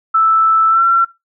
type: tone with pitch glide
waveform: sine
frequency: 1318.5 to 1357.1 Hz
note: E6 to E6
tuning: 0 to +50 cents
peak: -8 dBFS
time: 0.14-1.05 s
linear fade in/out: 10 ms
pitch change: +50 cents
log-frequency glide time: 0.69-0.82 s
effects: noise-tail reverb RT60 0.2 s tail -19 dB re dry